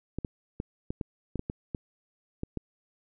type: clicks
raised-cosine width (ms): 3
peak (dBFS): -19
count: 11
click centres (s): 0.186 / 0.248 / 0.601 / 0.905 / 1.012 / 1.357 / 1.394 / 1.499 / 1.748 / 2.434 / 2.573
effects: none